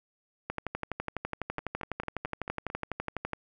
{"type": "two click trains", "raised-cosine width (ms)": 0.5, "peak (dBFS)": [-17, -24], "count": [35, 6], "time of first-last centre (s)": [[0.5, 3.333], [1.59, 2.701]], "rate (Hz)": [12, 4.5], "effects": []}